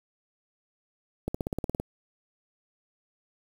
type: accelerating click train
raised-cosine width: 2 ms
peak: -16 dBFS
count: 10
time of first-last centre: 1.28-1.799 s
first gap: 65 ms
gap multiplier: 0.97
effects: 7-bit